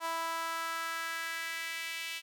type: tone with high-pass filter sweep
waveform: sawtooth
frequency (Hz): 329.6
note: E4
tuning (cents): 0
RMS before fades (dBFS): -37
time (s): 0-2.22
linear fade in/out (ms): 50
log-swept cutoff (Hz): 920 to 2600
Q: 2.6
effects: none